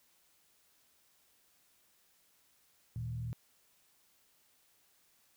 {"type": "tone with frequency modulation", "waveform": "sine", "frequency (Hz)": 116.54, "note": "A#2", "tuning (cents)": 0, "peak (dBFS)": -36, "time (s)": [2.96, 3.33], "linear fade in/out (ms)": 0, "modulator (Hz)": 41.2, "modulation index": 0.66, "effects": ["white hiss -70 dBFS RMS until 5.36 s"]}